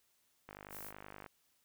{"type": "click train", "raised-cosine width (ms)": 0.5, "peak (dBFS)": -33, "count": 40, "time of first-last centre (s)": [0.49, 1.262], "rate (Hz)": 50.5}
{"type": "noise", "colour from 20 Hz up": "violet", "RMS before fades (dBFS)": -49, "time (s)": [0.69, 0.93], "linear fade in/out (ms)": 50}
{"effects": ["white hiss -75 dBFS RMS until 1.64 s"]}